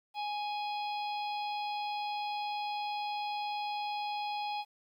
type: harmonic tone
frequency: 831 Hz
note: G#5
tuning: 1 cent sharp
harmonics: 1 / 3 / 4 / 5 / 6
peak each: -34 / -44 / -46 / -48 / -50 dBFS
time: 0.14-4.65 s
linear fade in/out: 50 ms
effects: 11-bit